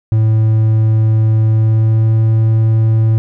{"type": "tone with pitch glide", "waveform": "triangle", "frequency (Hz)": [110, 111.15], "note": ["A2", "A2"], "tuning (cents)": [0, 18], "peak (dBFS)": -6, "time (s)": [0.12, 3.18], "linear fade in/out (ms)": 0, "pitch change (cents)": 18, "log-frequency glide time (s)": [1.49, 2.16], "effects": []}